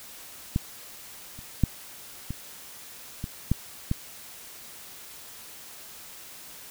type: clicks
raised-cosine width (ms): 5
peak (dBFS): -11 / -30 / -7 / -19 / -19 / -9 / -12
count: 7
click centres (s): 0.561 / 1.39 / 1.637 / 2.306 / 3.241 / 3.516 / 3.914
effects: white hiss -45 dBFS RMS until 6.7 s